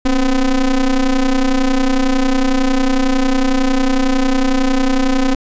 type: ring-modulated tone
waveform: square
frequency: 126.5 Hz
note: B2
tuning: 42 cents sharp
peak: -9 dBFS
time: 0.05-5.35 s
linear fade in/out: 5 ms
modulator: 142 Hz
effects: resampled to 16000 Hz